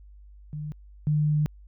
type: tone pair in turn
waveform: sine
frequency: 150.5 / 150.5 Hz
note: D3 / D3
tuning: +43 / +43 cents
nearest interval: unison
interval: 0 cents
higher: neither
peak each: -31 / -20 dBFS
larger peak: second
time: 0.53-0.72 / 1.07-1.46 s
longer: second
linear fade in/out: 0 ms
effects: added 50 Hz sine -46 dBFS peak until 1.67 s